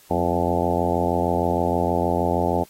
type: harmonic tone with a mistuned harmonic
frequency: 86.4 Hz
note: F2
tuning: 18 cents flat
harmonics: 1 / 2 / 3 / 4 / 5 / 6 / 7 / 8 / 9 / 10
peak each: -28 / -28 / -28 / -28 / -28 / -28 / -28 / -28 / -28 / -28 dBFS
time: 0.1-2.64 s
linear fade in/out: 10 ms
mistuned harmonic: 2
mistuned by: +58 cents
effects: white hiss -52 dBFS RMS until 2.69 s + AAC 48 kbps